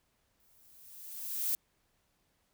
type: noise with exponential growth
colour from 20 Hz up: violet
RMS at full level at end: -30 dBFS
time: 0.4-1.55 s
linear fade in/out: 0 ms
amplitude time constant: 250 ms
effects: pink hiss -75 dBFS RMS until 2.53 s